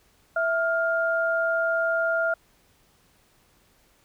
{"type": "tone pair together", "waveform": "sine", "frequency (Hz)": [659.3, 1405.1], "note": ["E5", "F6"], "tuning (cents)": [0, 10], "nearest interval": "octave + minor second", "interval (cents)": 1310, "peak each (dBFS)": -24, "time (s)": [0.36, 2.34], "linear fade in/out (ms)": 5, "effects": ["pink hiss -62 dBFS RMS until 4.04 s"]}